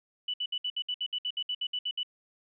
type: tone bursts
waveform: sine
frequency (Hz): 2968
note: F#7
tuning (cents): +5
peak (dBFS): -29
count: 15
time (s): 0.28-2.032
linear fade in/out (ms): 5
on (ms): 58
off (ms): 63
effects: none